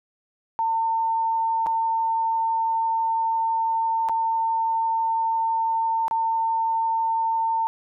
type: tone with dropouts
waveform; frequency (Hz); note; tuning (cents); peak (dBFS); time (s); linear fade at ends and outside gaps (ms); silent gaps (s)
sine; 903; A5; +45; -20; 0.59-7.67; 0; 1.662-1.668 / 4.087-4.095 / 6.081-6.111
effects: none